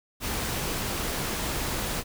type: noise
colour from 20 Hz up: pink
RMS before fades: -30 dBFS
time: 0.2-2.04 s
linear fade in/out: 50 ms
effects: none

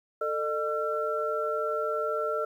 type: tone cluster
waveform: sine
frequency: 444.4 / 607 / 1352 Hz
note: A4 / D#5 / E6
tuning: +17 / -43 / +43 cents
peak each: -31 dBFS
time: 0.21-2.45 s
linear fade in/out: 5 ms
effects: 10-bit

